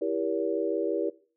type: chord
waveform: sine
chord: E diminished seventh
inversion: none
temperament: just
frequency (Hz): 329.6 / 395.6 / 474.7 / 569.6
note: E4 / G4 / Bb4 / Db5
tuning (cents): 0 / +16 / +31 / +47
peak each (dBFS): -31 / -31 / -31 / -33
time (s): 0.01-1.1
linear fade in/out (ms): 10
effects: noise-tail reverb RT60 0.4 s tail -19 dB re dry